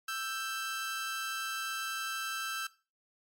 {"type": "tone pair together", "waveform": "sawtooth", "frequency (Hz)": [1323, 1572], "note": ["E6", "G6"], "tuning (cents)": [6, 4], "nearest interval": "minor third", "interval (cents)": 298, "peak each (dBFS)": [-33, -34], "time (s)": [0.08, 2.67], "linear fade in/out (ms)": 5, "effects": ["noise-tail reverb RT60 0.3 s tail -17 dB re dry", "MP3 64 kbps"]}